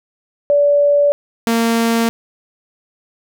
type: tone pair in turn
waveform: sine / sawtooth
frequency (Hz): 577 / 229.8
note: D5 / A#3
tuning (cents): -31 / -25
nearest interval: octave + major third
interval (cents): 1594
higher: first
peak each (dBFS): -9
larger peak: neither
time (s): 0.5-1.12 / 1.47-2.09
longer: neither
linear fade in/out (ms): 0
effects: none